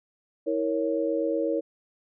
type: chord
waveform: sine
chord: A# diminished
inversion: second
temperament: equal with one note detuned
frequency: 324 / 466.2 / 554.4 Hz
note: E4 / A#4 / C#5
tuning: -30 / 0 / 0 cents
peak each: -28 dBFS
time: 0.46-1.61 s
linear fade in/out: 20 ms
effects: none